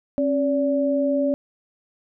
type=tone pair together; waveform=sine; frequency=271.6 / 575 Hz; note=C#4 / D5; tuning=-35 / -37 cents; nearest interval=octave + minor second; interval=1298 cents; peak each=-21 dBFS; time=0.18-1.34 s; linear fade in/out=0 ms; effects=none